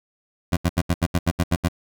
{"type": "tone bursts", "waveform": "20% pulse", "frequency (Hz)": 87.31, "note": "F2", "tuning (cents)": 0, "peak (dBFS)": -12, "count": 10, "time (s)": [0.52, 1.685], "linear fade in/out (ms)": 10, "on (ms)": 49, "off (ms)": 75, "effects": []}